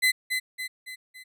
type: tone with echo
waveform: 35% pulse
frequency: 2026 Hz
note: B6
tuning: 44 cents sharp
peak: -17 dBFS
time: 0.02-0.12 s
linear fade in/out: 20 ms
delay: 280 ms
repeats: 4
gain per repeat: -6 dB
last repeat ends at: 1.24 s
effects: none